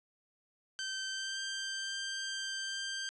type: tone with pitch glide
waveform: 15% pulse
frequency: 1550 to 1575.3 Hz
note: G6 to G6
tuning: -20 to +8 cents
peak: -30 dBFS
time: 0.79-3.09 s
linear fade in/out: 0 ms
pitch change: +28 cents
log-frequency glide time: 1.09-1.4 s
effects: resampled to 22050 Hz